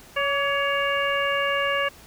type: harmonic tone with a mistuned harmonic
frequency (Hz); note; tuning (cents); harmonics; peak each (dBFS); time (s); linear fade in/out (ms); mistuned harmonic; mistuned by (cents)
560; C#5; +18; 1 / 2 / 3 / 4 / 5; -26 / -27 / -27 / -30 / -29; 0.16-1.89; 10; 2; +33
effects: pink hiss -48 dBFS RMS until 2.06 s